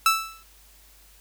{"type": "tone with exponential decay", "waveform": "sawtooth", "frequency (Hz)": 1318.5, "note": "E6", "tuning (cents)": 0, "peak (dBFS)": -10, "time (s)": [0.06, 0.43], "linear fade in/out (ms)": 2, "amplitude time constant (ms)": 80, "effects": ["added 50 Hz sine -55 dBFS peak until 1.2 s", "white hiss -55 dBFS RMS until 1.2 s"]}